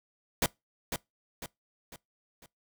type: noise with echo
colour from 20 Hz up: pink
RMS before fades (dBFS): -26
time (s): 0.42-0.46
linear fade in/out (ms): 2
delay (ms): 500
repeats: 4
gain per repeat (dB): -7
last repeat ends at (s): 2.46
effects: noise-tail reverb RT60 0.2 s tail -24 dB re dry